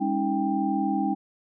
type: tone cluster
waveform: sine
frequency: 202.7 / 275.2 / 315.8 / 790 Hz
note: G#3 / C#4 / D#4 / G5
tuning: -42 / -12 / +26 / +13 cents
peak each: -28 dBFS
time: 0-1.15 s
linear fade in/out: 20 ms
effects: none